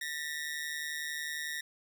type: ring-modulated tone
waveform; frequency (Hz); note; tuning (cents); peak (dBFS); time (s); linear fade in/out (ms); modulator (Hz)
sawtooth; 1864.7; A#6; 0; -29; 0.01-1.61; 5; 75.5
effects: none